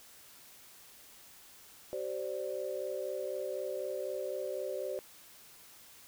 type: chord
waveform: sine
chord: G suspended fourth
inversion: none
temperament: equal with one note detuned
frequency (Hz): 383.3 / 523.3 / 587.3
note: G4 / C5 / D5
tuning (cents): -39 / 0 / 0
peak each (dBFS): -40 / -38 / -39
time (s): 1.93-4.99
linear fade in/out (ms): 0
effects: white hiss -56 dBFS RMS until 6.07 s